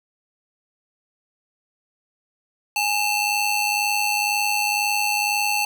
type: ring-modulated tone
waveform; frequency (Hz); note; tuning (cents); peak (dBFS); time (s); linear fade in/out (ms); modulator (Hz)
sawtooth; 1760; A6; 0; -13; 2.76-5.65; 2; 931
effects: none